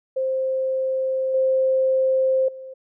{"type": "tone with level steps", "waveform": "sine", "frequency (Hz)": 525, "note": "C5", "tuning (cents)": 6, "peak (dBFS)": [-20, -16, -34], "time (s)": [0.16, 2.74], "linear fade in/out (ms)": 10, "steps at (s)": [1.34, 2.48], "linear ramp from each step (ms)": 5, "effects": []}